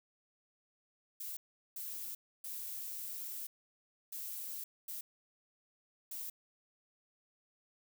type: noise bursts at uneven times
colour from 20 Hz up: violet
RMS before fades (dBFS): -43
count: 6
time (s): 1.2-1.37 / 1.76-2.15 / 2.44-3.47 / 4.12-4.64 / 4.88-5.01 / 6.11-6.3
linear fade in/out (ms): 5
effects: none